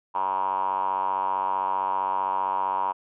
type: tone with band-pass filter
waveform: 5% pulse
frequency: 95.4 Hz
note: G2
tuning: 47 cents flat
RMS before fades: -26 dBFS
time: 0.14-2.93 s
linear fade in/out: 20 ms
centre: 960 Hz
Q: 9.7
effects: resampled to 8000 Hz